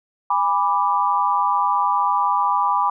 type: chord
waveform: sine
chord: G# diminished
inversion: none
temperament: equal with one note detuned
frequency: 816.8 / 987.8 / 1174.7 Hz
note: G#5 / B5 / D6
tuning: -29 / 0 / 0 cents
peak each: -22 / -19 / -21 dBFS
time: 0.3-2.9 s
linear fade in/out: 5 ms
effects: none